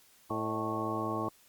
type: harmonic tone with a mistuned harmonic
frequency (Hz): 110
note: A2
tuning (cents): 0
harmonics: 1 / 2 / 3 / 4 / 5 / 6 / 7 / 8 / 10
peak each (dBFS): -41 / -40 / -37 / -41 / -44 / -41 / -43 / -42 / -36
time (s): 0.3-1.29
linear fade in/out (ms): 5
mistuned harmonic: 6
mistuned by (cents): -68
effects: white hiss -62 dBFS RMS until 1.48 s + Opus 48 kbps